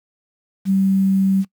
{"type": "tone with quantisation", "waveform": "sine", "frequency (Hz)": 192.9, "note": "G3", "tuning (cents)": -28, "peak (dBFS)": -13, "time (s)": [0.65, 1.45], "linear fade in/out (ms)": 50, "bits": 7, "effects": ["noise-tail reverb RT60 0.1 s tail -21 dB re dry"]}